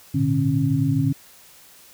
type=tone cluster; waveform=sine; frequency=109.2 / 121 / 148.8 / 271.9 Hz; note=A2 / B2 / D3 / C#4; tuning=-13 / -35 / +23 / -33 cents; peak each=-27 / -24 / -21 / -22 dBFS; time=0.14-1.13 s; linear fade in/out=10 ms; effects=white hiss -49 dBFS RMS until 1.93 s

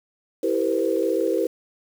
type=chord; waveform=sine; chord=C dominant seventh; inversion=first; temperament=equal with one note detuned; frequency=329.6 / 392 / 466.2 / 511.9 Hz; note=E4 / G4 / Bb4 / C5; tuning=0 / 0 / 0 / -38 cents; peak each=-25 dBFS; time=0.43-1.47 s; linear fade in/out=5 ms; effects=7-bit

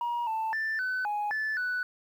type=tone with pitch steps; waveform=sine; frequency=952 / 885 / 1771 / 1510 / 832 / 1744 / 1486 Hz; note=A#5 / A5 / A6 / F#6 / G#5 / A6 / F#6; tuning=+36 / +10 / +11 / +35 / +3 / -16 / +7 cents; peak=-26 dBFS; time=0.01-1.83 s; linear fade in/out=2 ms; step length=260 ms; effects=tanh soft clip ceiling -26 dBFS + 10-bit

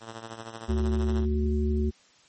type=tone with tremolo; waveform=5% pulse; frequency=113.1 Hz; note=A2; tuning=48 cents sharp; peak=-24 dBFS; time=0-1.26 s; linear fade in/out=50 ms; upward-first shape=triangle; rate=13 Hz; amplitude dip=75%
type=harmonic tone; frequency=74 Hz; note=D2; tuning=14 cents sharp; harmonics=1 / 3 / 5; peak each=-24 / -29 / -31 dBFS; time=0.68-1.91 s; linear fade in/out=20 ms
effects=white hiss -59 dBFS RMS until 2.28 s + MP3 32 kbps

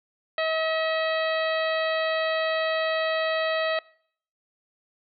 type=harmonic tone with a mistuned harmonic; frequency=640 Hz; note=D#5; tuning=49 cents sharp; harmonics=1 / 2 / 3 / 4 / 5 / 6 / 7; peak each=-25 / -32 / -30 / -35 / -37 / -36 / -43 dBFS; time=0.38-3.79 s; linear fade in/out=2 ms; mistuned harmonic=6; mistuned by=+28 cents; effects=noise-tail reverb RT60 0.6 s tail -23 dB re dry

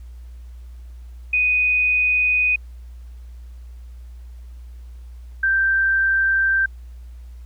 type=tone pair in turn; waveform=sine; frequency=2489 / 1568 Hz; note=D#7 / G6; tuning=0 / 0 cents; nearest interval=minor sixth; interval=800 cents; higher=first; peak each=-15 dBFS; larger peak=neither; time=1.33-2.56 / 5.43-6.66 s; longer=neither; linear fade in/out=5 ms; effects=added 60 Hz sine -35 dBFS peak until 7.45 s + pink hiss -60 dBFS RMS until 7.45 s

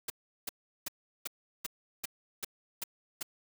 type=noise bursts; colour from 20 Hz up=white; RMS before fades=-36 dBFS; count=9; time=0.08-3.229 s; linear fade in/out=5 ms; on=21 ms; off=370 ms; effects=none

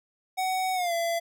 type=tone with pitch glide; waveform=square; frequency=749 to 675 Hz; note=F#5 to E5; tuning=+21 to +41 cents; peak=-26 dBFS; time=0.37-1.2 s; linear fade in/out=20 ms; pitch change=-180 cents; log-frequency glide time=0.74-0.93 s; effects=none

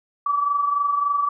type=tone pair together; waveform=sine; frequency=1149.5 / 1173 Hz; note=D6 / D6; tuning=-37 / -2 cents; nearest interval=unison; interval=35 cents; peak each=-19 / -27 dBFS; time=0.26-1.29 s; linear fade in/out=5 ms; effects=none

